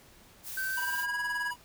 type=noise; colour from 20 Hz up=blue; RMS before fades=-40 dBFS; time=0.43-1.07 s; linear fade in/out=50 ms
type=tone with pitch glide; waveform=triangle; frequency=1545 to 1655.9 Hz; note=G6 to G#6; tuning=-26 to -6 cents; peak=-29 dBFS; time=0.57-1.51 s; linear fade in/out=5 ms; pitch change=+120 cents; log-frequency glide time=0.71-1.19 s
type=tone with tremolo; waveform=square; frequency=975 Hz; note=B5; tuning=23 cents flat; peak=-34 dBFS; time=0.77-1.56 s; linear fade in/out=10 ms; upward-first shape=sine; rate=19 Hz; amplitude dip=85%
effects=pink hiss -57 dBFS RMS until 1.64 s